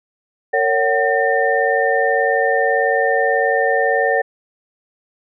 sine tone cluster, 458.7 / 557 / 750 / 1808 Hz, A#4 / C#5 / F#5 / A6, -28 / +8 / +23 / +47 cents, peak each -19 dBFS, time 0.53-4.22 s, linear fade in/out 10 ms, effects none

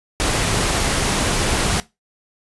pink noise, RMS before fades -19 dBFS, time 0.2-1.8 s, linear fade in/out 0 ms, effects noise-tail reverb RT60 0.2 s tail -18 dB re dry + resampled to 24000 Hz

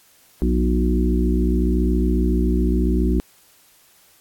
harmonic tone with a mistuned harmonic, 60.8 Hz, B1, 26 cents flat, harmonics 1 / 3 / 4 / 5 / 6, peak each -18 / -23 / -24 / -25 / -26 dBFS, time 0.42-3.2 s, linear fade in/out 0 ms, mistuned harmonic 5, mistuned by +37 cents, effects white hiss -54 dBFS RMS until 4.2 s + AAC 64 kbps

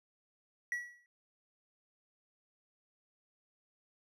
triangle tone with exponential decay, 1934 Hz, B6, 37 cents flat, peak -29 dBFS, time 0.72-1.06 s, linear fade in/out 1 ms, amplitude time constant 73 ms, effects resampled to 32000 Hz

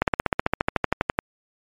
slowing click train, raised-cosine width 0.5 ms, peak -4 dBFS, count 17, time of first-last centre 0.02-1.189 s, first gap 58 ms, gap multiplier 1.03, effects MP3 64 kbps

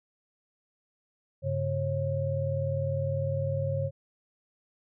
sine tone cluster, 99.4 / 139.3 / 543 Hz, G2 / C#3 / C#5, +25 / +9 / -36 cents, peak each -31 dBFS, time 1.42-3.91 s, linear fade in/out 50 ms, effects none

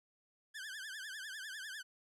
sawtooth tone with vibrato, 1633 Hz, G#6, 30 cents flat, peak -40 dBFS, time 0.54-1.83 s, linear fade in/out 20 ms, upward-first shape triangle, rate 10 Hz, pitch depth 180 cents each way, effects low-pass 11000 Hz 12 dB/octave

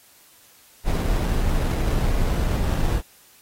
brown noise with sample-and-hold, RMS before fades -21 dBFS, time 0.84-3.02 s, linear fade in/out 50 ms, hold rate 4410 Hz, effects white hiss -53 dBFS RMS until 3.41 s + AAC 48 kbps

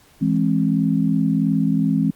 sine chord, E augmented, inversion none, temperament equal with one note detuned, 164.81 / 207.7 / 266.5 Hz, E3 / G#3 / B#3, 0 / 0 / +32 cents, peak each -20 dBFS, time 0.21-2.11 s, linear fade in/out 10 ms, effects pink hiss -53 dBFS RMS until 2.15 s + Opus 48 kbps

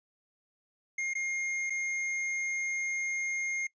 square tone with dropouts, 2130 Hz, C7, 30 cents sharp, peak -31 dBFS, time 0.98-3.67 s, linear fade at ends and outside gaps 5 ms, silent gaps 1.136-1.151 / 1.698-1.703 s, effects noise-tail reverb RT60 0.1 s tail -22 dB re dry + resampled to 16000 Hz

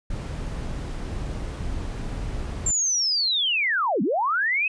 brown noise, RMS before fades -30 dBFS, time 0.1-2.71 s, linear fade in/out 5 ms
sine linear two-way sweep, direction down then up, 7400 to 174.61 to 2606 Hz, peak -20 dBFS, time 2.66-4.68 s, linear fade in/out 5 ms, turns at 4.02 s
effects resampled to 22050 Hz

